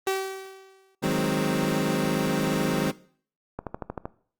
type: tone with exponential decay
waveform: sawtooth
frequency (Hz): 384.1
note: G4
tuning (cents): -35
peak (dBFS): -18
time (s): 0.07-0.95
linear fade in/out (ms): 2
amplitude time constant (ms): 190
type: chord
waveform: 25% pulse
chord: Ab dominant seventh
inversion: second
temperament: equal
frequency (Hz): 155.56 / 185 / 207.7 / 261.6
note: Eb3 / Gb3 / Ab3 / C4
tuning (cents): 0 / 0 / 0 / 0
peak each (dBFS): -25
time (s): 1.02-2.92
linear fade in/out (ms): 20
type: click train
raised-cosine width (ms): 1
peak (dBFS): -17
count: 7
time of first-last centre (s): 3.59-4.055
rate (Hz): 12.9
effects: noise-tail reverb RT60 0.5 s tail -19 dB re dry + Opus 24 kbps